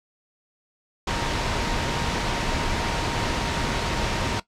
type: tone in noise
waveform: sine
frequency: 932.3 Hz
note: A#5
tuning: in tune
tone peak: -34 dBFS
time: 1.07-4.4 s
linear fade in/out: 5 ms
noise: pink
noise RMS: -25 dBFS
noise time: 1.07-4.4 s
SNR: -12 dB
effects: noise-tail reverb RT60 0.1 s tail -17 dB re dry + low-pass 5000 Hz 12 dB/octave